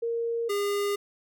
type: tone pair in turn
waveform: sine / square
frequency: 464.6 / 406 Hz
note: A#4 / G#4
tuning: -6 / -39 cents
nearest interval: major second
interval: 233 cents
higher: first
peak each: -26 dBFS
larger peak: neither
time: 0.02-0.49 / 0.49-0.96 s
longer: neither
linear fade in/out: 10 ms
effects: none